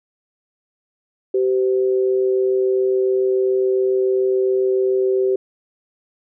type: tone pair together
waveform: sine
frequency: 385 / 512.1 Hz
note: G4 / C5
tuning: -31 / -37 cents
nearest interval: perfect fourth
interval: 494 cents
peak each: -15 / -24 dBFS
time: 1.34-5.36 s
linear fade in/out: 5 ms
effects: none